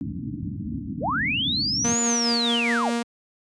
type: low-pass noise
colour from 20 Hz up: white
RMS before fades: -30 dBFS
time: 0.01-1.94 s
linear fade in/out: 0 ms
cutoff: 300 Hz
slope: 96 dB/octave
type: linear two-way sweep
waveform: sine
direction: up then down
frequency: 370 to 7040 to 370 Hz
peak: -22 dBFS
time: 1-2.92 s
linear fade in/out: 50 ms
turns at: 2.01 s
type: tone with tremolo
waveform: sawtooth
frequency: 235.2 Hz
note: A#3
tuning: 16 cents sharp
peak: -18 dBFS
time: 1.84-3.03 s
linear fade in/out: 10 ms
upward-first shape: sine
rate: 4.8 Hz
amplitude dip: 30%
effects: high-pass 80 Hz 12 dB/octave + resampled to 22050 Hz